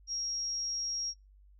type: tone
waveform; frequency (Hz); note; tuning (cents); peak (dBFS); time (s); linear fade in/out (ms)
sine; 5600; F8; +4; -33; 0.07-1.14; 50
effects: noise-tail reverb RT60 0.2 s tail -22 dB re dry + added 49 Hz sine -56 dBFS peak until 1.59 s